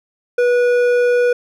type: tone with hard clipping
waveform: triangle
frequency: 487.7 Hz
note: B4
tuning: 22 cents flat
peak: -13 dBFS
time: 0.38-1.33 s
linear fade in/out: 5 ms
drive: 12 dB
effects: none